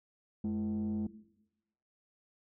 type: tone with frequency modulation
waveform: sine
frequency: 212 Hz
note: G#3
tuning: 36 cents sharp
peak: -29 dBFS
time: 0.44-1.07 s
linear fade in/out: 5 ms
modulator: 122 Hz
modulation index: 0.56
effects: noise-tail reverb RT60 0.9 s tail -17 dB re dry + tanh soft clip ceiling -30 dBFS